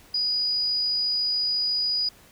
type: tone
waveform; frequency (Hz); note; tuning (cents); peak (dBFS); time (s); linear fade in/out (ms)
sine; 4923; D#8; -19; -22; 0.14-2.09; 5
effects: pink hiss -53 dBFS RMS until 2.31 s